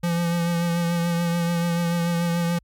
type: tone with vibrato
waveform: square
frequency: 170.9 Hz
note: F3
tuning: 37 cents flat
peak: -21 dBFS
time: 0.03-2.59 s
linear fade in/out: 10 ms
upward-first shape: triangle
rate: 6.9 Hz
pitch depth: 29 cents each way
effects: added 50 Hz sine -56 dBFS peak until 2.63 s + MP3 96 kbps